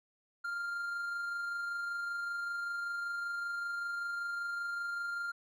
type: tone with amplitude modulation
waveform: triangle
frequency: 1396.9 Hz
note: F6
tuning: in tune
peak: -32 dBFS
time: 0.44-5.32 s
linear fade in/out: 10 ms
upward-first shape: sine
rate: 25.2 Hz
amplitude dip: 25%
effects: none